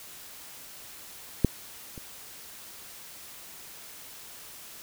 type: clicks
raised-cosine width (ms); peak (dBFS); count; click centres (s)
3; -6 / -28; 2; 1.447 / 1.978
effects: white hiss -46 dBFS RMS until 4.82 s